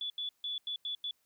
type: tone bursts at uneven times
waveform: sine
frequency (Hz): 3443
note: A7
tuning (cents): -38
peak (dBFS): -34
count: 6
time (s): 0.01-0.1 / 0.18-0.29 / 0.44-0.58 / 0.67-0.76 / 0.85-0.95 / 1.04-1.11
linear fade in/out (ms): 2
effects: white hiss -75 dBFS RMS until 1.25 s